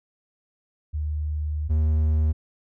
sine / triangle tone pair in turn, 75.7 / 77.38 Hz, D#2 / D#2, -47 / -9 cents, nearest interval unison, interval 38 cents, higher second, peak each -24 / -16 dBFS, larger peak second, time 0.93-1.69 / 1.69-2.33 s, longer first, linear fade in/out 20 ms, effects none

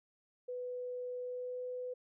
sine tone with pitch glide, 496.5 to 500.2 Hz, B4 to B4, +9 to +22 cents, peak -38 dBFS, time 0.48-1.94 s, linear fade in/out 10 ms, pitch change +13 cents, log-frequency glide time 1.2-1.63 s, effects none

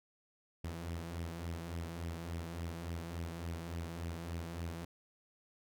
sawtooth tone with flanger, 84.1 Hz, E2, 35 cents sharp, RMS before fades -42 dBFS, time 0.64-4.85 s, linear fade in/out 5 ms, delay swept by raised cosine 0.35 to 6.25 ms, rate 3.5 Hz, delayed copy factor +0.5, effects none

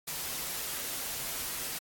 white noise with comb filter, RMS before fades -36 dBFS, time 0.07-1.79 s, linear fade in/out 10 ms, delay 9.7 ms, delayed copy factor -0.55, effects AAC 64 kbps

